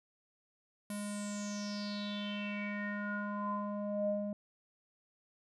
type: tone with low-pass filter sweep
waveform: square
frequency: 205.7 Hz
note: G#3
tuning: 16 cents flat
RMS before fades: -38 dBFS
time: 0.9-4.33 s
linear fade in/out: 2 ms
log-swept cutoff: 11000 to 490 Hz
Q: 7.3
effects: none